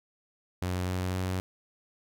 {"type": "tone with pitch steps", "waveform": "sawtooth", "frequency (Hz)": [90.9, 91.8, 92.7], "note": ["F#2", "F#2", "F#2"], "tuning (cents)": [-30, -13, 4], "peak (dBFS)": -25, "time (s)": [0.62, 1.4], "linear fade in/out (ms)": 0, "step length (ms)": 260, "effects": []}